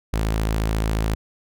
sawtooth tone, 54.2 Hz, A1, 25 cents flat, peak -16 dBFS, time 0.13-1.15 s, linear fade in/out 5 ms, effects none

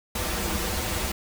pink noise with comb filter, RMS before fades -28 dBFS, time 0.15-1.12 s, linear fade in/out 5 ms, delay 7.2 ms, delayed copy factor -1, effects none

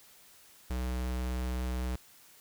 square tone, 62.6 Hz, B1, 24 cents sharp, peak -32 dBFS, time 0.7-1.96 s, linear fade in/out 5 ms, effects white hiss -58 dBFS RMS until 2.4 s

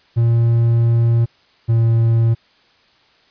triangle tone pair in turn, 116.54 / 114.74 Hz, A#2 / A#2, 0 / -27 cents, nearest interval unison, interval 27 cents, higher first, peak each -9 dBFS, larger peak neither, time 0.16-1.26 / 1.68-2.35 s, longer first, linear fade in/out 20 ms, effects white hiss -54 dBFS RMS until 3.3 s + resampled to 11025 Hz

